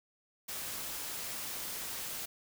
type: noise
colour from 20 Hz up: white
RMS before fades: -40 dBFS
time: 0.48-2.26 s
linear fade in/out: 10 ms
effects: none